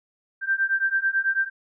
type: beating tone pair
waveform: sine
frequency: 1568 / 1577.1 Hz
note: G6 / G6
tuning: 0 / +10 cents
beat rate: 9.1 Hz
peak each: -24 / -23 dBFS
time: 0.41-1.5 s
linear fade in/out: 50 ms
effects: none